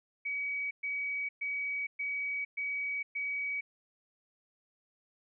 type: tone bursts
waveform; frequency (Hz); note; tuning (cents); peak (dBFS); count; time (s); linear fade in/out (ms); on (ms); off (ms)
sine; 2268; C#7; +39; -32; 6; 0.25-3.61; 10; 460; 120
effects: none